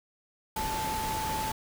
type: tone in noise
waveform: sine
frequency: 875 Hz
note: A5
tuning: 10 cents flat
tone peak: -31 dBFS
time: 0.56-1.52 s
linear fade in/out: 5 ms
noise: pink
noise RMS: -35 dBFS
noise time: 0.56-1.52 s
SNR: +1 dB
effects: none